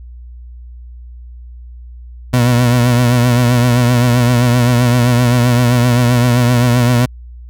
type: tone with vibrato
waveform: 30% pulse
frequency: 122 Hz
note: B2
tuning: 21 cents flat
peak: -6 dBFS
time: 2.33-7.06 s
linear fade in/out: 10 ms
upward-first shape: triangle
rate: 7.7 Hz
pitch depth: 62 cents each way
effects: added 60 Hz sine -30 dBFS peak until 7.49 s